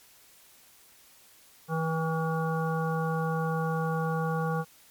harmonic tone with a mistuned harmonic, 161.7 Hz, E3, 33 cents flat, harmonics 1 / 3 / 5 / 7 / 9, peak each -28 / -33 / -35 / -36 / -38 dBFS, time 1.68-4.65 s, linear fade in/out 50 ms, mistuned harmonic 9, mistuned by -33 cents, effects white hiss -57 dBFS RMS until 4.9 s + MP3 96 kbps

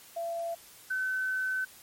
sine tone pair in turn, 675 / 1521.5 Hz, E5 / F#6, +41 / +48 cents, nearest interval octave + major second, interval 1407 cents, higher second, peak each -31 / -28 dBFS, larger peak second, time 0.16-0.55 / 0.9-1.65 s, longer second, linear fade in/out 10 ms, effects white hiss -53 dBFS RMS until 1.82 s + MP3 64 kbps

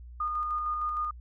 sine tone with tremolo, 1223 Hz, D#6, 30 cents flat, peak -27 dBFS, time 0.2-1.11 s, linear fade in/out 5 ms, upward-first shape square, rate 6.5 Hz, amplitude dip 25%, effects added 60 Hz sine -43 dBFS peak until 1.2 s

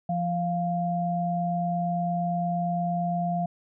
sine tone pair together, 172.82 / 698.5 Hz, F3 / F5, -18 / 0 cents, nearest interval 2 octaves, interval 2418 cents, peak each -27 dBFS, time 0.09-3.46 s, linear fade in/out 5 ms, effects none

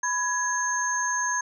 sine tone cluster, 994 / 1672 / 6390 Hz, B5 / G#6 / G8, +11 / +11 / +32 cents, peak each -28 dBFS, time 0.03-1.41 s, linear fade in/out 5 ms, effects none

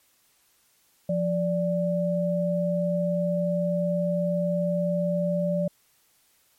sine tone pair together, 174.61 / 585.9 Hz, F3 / D5, 0 / -4 cents, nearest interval octave + major sixth, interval 2096 cents, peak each -25 dBFS, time 1.09-5.68 s, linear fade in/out 5 ms, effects white hiss -64 dBFS RMS until 6.58 s + MP3 64 kbps

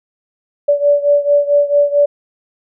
sine beating tone pair, 576 / 580.5 Hz, D5 / D5, -34 / -20 cents, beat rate 4.5 Hz, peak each -11 / -14 dBFS, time 0.68-2.06 s, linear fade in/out 10 ms, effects none

